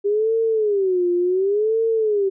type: tone with vibrato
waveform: sine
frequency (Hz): 398.8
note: G4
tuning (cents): +30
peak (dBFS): -16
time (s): 0.04-2.3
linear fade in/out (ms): 20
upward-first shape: sine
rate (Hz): 0.69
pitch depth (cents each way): 220
effects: none